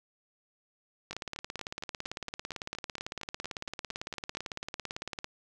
two click trains, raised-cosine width 0.2 ms, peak -24 / -19 dBFS, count 15 / 75, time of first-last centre 1.13-4.371 / 1.11-5.244 s, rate 4.32 / 17.9 Hz, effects none

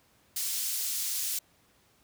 pink high-pass noise, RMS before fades -32 dBFS, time 0.36-1.39 s, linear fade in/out 5 ms, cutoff 5700 Hz, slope 12 dB/octave, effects pink hiss -65 dBFS RMS until 2.03 s + high-pass 60 Hz 12 dB/octave

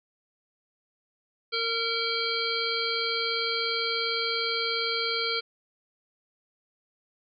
harmonic tone, 459.3 Hz, A#4, 26 cents flat, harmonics 1 / 3 / 5 / 7 / 9 / 10, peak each -33 / -33 / -33 / -33 / -33 / -33 dBFS, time 1.52-5.41 s, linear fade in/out 20 ms, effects none

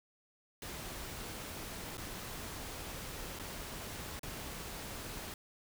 pink noise with dropouts, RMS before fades -44 dBFS, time 0.62-5.34 s, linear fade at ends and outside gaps 2 ms, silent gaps 1.972-1.979 / 3.39-3.396 / 4.194-4.231 s, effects none

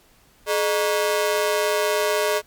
sawtooth ring-modulated tone, 517 Hz, C5, 21 cents flat, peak -12 dBFS, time 0.46-2.42 s, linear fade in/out 50 ms, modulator 91.8 Hz, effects pink hiss -56 dBFS RMS until 2.46 s + MP3 96 kbps

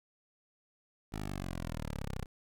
10% pulse exponential sweep, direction down, 53.8 to 30.87 Hz, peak -29 dBFS, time 1.12-2.26 s, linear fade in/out 10 ms, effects none

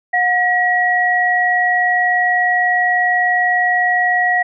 sine tone pair together, 723 / 1913.5 Hz, F#5 / A#6, -40 / +45 cents, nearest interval octave + perfect fourth, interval 1685 cents, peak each -16 / -14 dBFS, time 0.13-4.43 s, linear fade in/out 10 ms, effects none

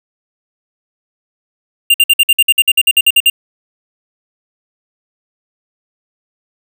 square tone bursts, 2794 Hz, F7, in tune, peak -6 dBFS, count 15, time 1.9-3.3 s, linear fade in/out 5 ms, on 42 ms, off 55 ms, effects none

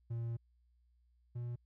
triangle tone pair in turn, 116.54 / 120.3 Hz, A#2 / B2, 0 / -45 cents, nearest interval minor second, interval 55 cents, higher second, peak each -34 / -36 dBFS, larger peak first, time 0.1-0.37 / 1.35-1.56 s, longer first, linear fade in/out 10 ms, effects added 60 Hz sine -68 dBFS peak until 1.65 s

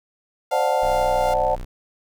sawtooth tone with tremolo, 698.5 Hz, F5, in tune, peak -24 dBFS, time 0.51-1.34 s, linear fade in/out 5 ms, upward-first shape sine, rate 2.8 Hz, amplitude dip 25%
sine chord, D dominant seventh, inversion third, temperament equal with one note detuned, 523.3 / 594.5 / 740 / 880 Hz, C5 / D5 / F#5 / A5, 0 / +21 / 0 / 0 cents, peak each -23 dBFS, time 0.51-1.56 s, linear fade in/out 20 ms
45% pulse tone, 30.87 Hz, B0, in tune, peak -29 dBFS, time 0.82-1.65 s, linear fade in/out 10 ms
effects none

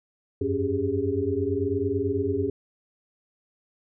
sine tone cluster, 90 / 99 / 278 / 394 / 414.6 Hz, F#2 / G2 / C#4 / G4 / G#4, -47 / +18 / +5 / +9 / -3 cents, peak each -33 / -32 / -29 / -28 / -28 dBFS, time 0.41-2.5 s, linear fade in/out 5 ms, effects none

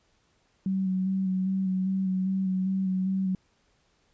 sine tone with vibrato, 189 Hz, F#3, 37 cents sharp, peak -24 dBFS, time 0.66-3.35 s, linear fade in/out 2 ms, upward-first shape square, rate 2.5 Hz, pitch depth 19 cents each way, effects pink hiss -68 dBFS RMS until 4.13 s + resampled to 16000 Hz

